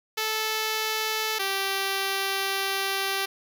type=tone pair in turn; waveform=5% pulse; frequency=436.9 / 389.9 Hz; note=A4 / G4; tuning=-12 / -9 cents; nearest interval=major second; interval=197 cents; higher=first; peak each=-14 dBFS; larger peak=neither; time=0.17-1.39 / 1.39-3.26 s; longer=second; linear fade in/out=10 ms; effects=none